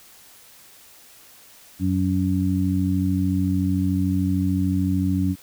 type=harmonic tone; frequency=93.5 Hz; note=F#2; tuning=19 cents sharp; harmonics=1 / 2 / 3; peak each=-23 / -23 / -23 dBFS; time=1.79-5.36 s; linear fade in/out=50 ms; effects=white hiss -49 dBFS RMS until 5.42 s